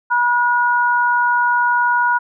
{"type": "tone pair together", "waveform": "sine", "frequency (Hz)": [967.6, 1447], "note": ["B5", "F#6"], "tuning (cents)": [-36, -39], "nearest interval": "perfect fifth", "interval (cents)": 697, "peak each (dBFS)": [-15, -16], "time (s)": [0.1, 2.19], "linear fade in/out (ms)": 20, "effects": []}